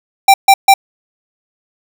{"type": "tone bursts", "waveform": "square", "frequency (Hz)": 784, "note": "G5", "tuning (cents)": 0, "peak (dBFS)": -3, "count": 3, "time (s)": [0.28, 0.74], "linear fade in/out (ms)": 5, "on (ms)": 60, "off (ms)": 140, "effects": []}